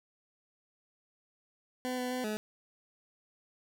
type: tone with pitch steps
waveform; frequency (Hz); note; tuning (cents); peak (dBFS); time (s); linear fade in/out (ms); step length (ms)
20% pulse; 252.8 / 250.2 / 252.9 / 213.5; B3 / B3 / B3 / G#3; +41 / +23 / +41 / +48; -28; 1.85-2.37; 0; 130
effects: none